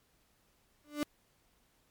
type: tone with exponential growth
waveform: 35% pulse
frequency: 295 Hz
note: D4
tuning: 8 cents sharp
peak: -26 dBFS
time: 0.84-1.03 s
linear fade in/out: 0 ms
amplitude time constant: 41 ms
effects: pink hiss -71 dBFS RMS until 1.9 s + MP3 96 kbps